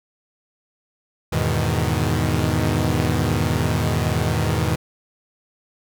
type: chord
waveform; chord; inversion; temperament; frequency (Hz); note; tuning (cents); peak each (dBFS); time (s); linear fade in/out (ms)
sawtooth; E major seventh; none; equal; 82.41 / 103.83 / 123.47 / 155.56; E2 / G#2 / B2 / D#3; 0 / 0 / 0 / 0; -20; 1.32-4.76; 10
effects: none